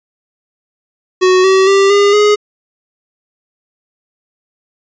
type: tone with pitch steps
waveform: square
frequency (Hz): 370 / 381.3 / 392.9 / 404.9 / 417.2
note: F#4 / G4 / G4 / G#4 / G#4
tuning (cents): 0 / -48 / +4 / -44 / +8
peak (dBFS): -7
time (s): 1.21-2.36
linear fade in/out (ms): 20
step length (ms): 230
effects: resampled to 16000 Hz